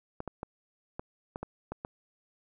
clicks, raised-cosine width 1 ms, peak -22 dBFS, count 8, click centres 0.204 / 0.277 / 0.431 / 0.995 / 1.359 / 1.43 / 1.72 / 1.849 s, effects none

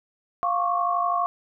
sine tone cluster, 701 / 1093 / 1145 Hz, F5 / C#6 / D6, +6 / -25 / -44 cents, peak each -25 / -24 / -28 dBFS, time 0.43-1.26 s, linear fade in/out 0 ms, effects none

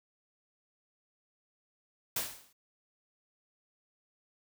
white noise with exponential decay, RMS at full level -30 dBFS, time 2.16-2.53 s, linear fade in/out 5 ms, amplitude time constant 80 ms, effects none

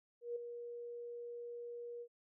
sine tone with ADSR envelope, 476.4 Hz, A#4, 38 cents sharp, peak -36 dBFS, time 0.21-2.08 s, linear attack 150 ms, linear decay 6 ms, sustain -8 dB, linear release 65 ms, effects none

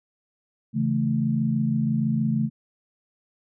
sine chord, A major, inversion first, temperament equal, 138.59 / 164.81 / 220 Hz, C#3 / E3 / A3, 0 / 0 / 0 cents, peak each -25 / -28 / -23 dBFS, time 0.73-2.5 s, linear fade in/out 50 ms, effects none

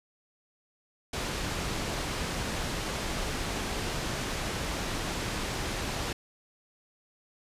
pink low-pass noise, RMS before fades -33 dBFS, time 1.13-6.13 s, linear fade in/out 5 ms, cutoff 7400 Hz, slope 12 dB/octave, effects resampled to 32000 Hz

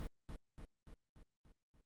brown noise with echo, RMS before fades -43 dBFS, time 0-0.07 s, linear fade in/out 0 ms, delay 290 ms, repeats 6, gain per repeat -4 dB, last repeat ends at 1.81 s, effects Opus 32 kbps

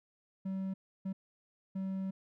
triangle tone bursts at uneven times, 191.2 Hz, G3, 43 cents flat, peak -32 dBFS, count 3, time 0.45-0.74 / 1.05-1.13 / 1.75-2.11 s, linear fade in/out 10 ms, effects none

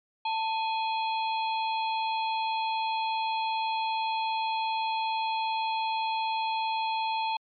harmonic tone with a mistuned harmonic, 834 Hz, G#5, 7 cents sharp, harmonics 1 / 3 / 4 / 5, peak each -27 / -37 / -39 / -41 dBFS, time 0.25-7.37 s, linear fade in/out 5 ms, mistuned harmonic 1, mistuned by +110 cents, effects MP3 64 kbps

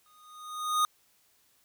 square tone with exponential growth, 1236 Hz, D#6, 12 cents flat, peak -22 dBFS, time 0.06-0.85 s, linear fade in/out 1 ms, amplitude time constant 170 ms, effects white hiss -67 dBFS RMS until 1.64 s

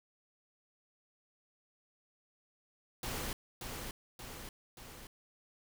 pink noise with echo, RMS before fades -39 dBFS, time 3.03-3.33 s, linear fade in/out 2 ms, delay 580 ms, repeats 3, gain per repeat -4 dB, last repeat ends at 5.07 s, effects none

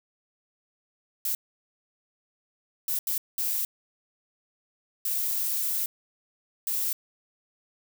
violet noise bursts at uneven times, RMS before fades -28 dBFS, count 6, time 1.25-1.35 / 2.88-2.99 / 3.07-3.18 / 3.38-3.65 / 5.05-5.86 / 6.67-6.93 s, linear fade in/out 2 ms, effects none

